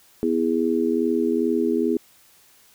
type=chord; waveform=sine; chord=E major; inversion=second; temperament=just; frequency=247.2 / 329.6 / 412 Hz; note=B3 / E4 / G#4; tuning=+2 / 0 / -14 cents; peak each=-23 dBFS; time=0.23-1.97 s; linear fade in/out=0 ms; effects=white hiss -55 dBFS RMS until 2.74 s